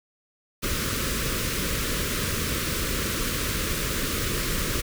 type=band-stop noise; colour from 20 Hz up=pink; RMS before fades=-27 dBFS; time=0.62-4.82 s; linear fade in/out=20 ms; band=560 to 1100 Hz; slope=48 dB/octave; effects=none